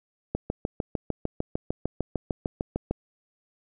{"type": "click train", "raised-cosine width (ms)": 2, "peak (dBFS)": -13, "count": 18, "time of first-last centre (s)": [0.35, 2.91], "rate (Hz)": 6.64, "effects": []}